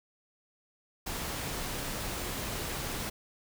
pink noise, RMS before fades -36 dBFS, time 1.06-3.1 s, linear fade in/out 10 ms, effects none

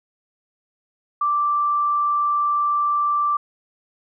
sine tone, 1173 Hz, D6, 2 cents flat, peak -17 dBFS, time 1.21-3.37 s, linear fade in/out 5 ms, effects none

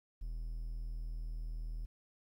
triangle tone, 40.15 Hz, E1, 45 cents flat, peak -36 dBFS, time 0.21-1.86 s, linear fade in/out 10 ms, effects 12-bit

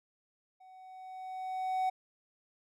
triangle tone with level ramp, 750 Hz, F#5, 23 cents sharp, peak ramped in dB -52 to -25 dBFS, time 0.6-1.9 s, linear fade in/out 10 ms, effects none

